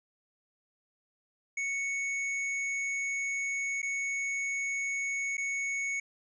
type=tone with dropouts; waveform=square; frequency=2217 Hz; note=C#7; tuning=in tune; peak=-31 dBFS; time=1.57-6 s; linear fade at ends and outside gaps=5 ms; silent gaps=3.819-3.828 / 5.37-5.379 s; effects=resampled to 16000 Hz